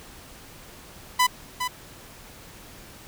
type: tone with echo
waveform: sawtooth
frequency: 999 Hz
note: B5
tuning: 20 cents sharp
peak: -13 dBFS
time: 1.19-1.27 s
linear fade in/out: 10 ms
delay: 410 ms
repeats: 1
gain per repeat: -8 dB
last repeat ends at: 1.68 s
effects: pink hiss -46 dBFS RMS until 3.07 s